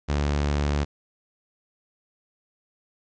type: tone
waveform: sawtooth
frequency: 72.6 Hz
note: D2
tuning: 19 cents flat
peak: -18 dBFS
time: 0.08-0.85 s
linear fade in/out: 20 ms
effects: resampled to 16000 Hz + 10-bit